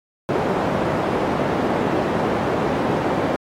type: band-pass noise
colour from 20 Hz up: white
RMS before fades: -21 dBFS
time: 0.29-3.36 s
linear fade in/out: 0 ms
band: 130 to 640 Hz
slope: 12 dB/octave
effects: AAC 48 kbps